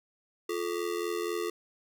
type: ring-modulated tone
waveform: square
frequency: 392 Hz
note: G4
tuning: in tune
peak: -28 dBFS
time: 0.49-1.5 s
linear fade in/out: 5 ms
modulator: 42 Hz
effects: none